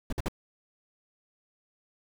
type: noise bursts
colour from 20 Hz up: brown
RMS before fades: -29 dBFS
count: 3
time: 0.1-0.284 s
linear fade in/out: 2 ms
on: 26 ms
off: 53 ms
effects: none